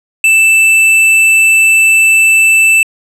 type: tone with tanh clipping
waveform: sine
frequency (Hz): 2648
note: E7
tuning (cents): +7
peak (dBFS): -6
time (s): 0.24-2.83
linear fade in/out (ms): 2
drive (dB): 14
effects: low-pass 12000 Hz 12 dB/octave